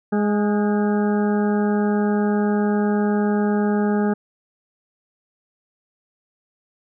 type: harmonic tone with a mistuned harmonic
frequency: 207.7 Hz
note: G#3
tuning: in tune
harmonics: 1 / 2 / 3 / 4 / 6 / 7 / 8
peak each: -18 / -23 / -32 / -29 / -35 / -37 / -36 dBFS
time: 0.12-4.14 s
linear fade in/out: 10 ms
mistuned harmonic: 8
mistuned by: -42 cents
effects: none